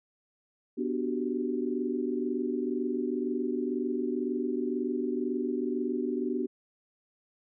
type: chord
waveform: sine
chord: G major seventh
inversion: first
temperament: equal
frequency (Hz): 246.9 / 293.7 / 370 / 392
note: B3 / D4 / F#4 / G4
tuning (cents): 0 / 0 / 0 / 0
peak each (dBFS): -32 / -34 / -33 / -36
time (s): 0.77-6.47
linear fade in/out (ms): 20
effects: none